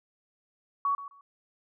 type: tone with echo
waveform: sine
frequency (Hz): 1123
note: C#6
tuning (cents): +22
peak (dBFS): -24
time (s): 0.85-0.95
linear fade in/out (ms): 2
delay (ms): 130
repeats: 2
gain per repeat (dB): -14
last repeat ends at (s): 1.21
effects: none